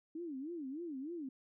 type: tone with vibrato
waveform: sine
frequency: 301.7 Hz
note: D4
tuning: 47 cents sharp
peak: -40 dBFS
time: 0.15-1.29 s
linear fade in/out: 5 ms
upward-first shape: sine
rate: 3.3 Hz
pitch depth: 260 cents each way
effects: none